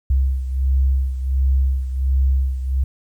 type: beating tone pair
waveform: sine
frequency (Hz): 66 / 67.4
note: C2 / C#2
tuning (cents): +16 / -48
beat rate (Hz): 1.4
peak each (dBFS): -16 / -22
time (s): 0.1-2.84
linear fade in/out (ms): 5
effects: 9-bit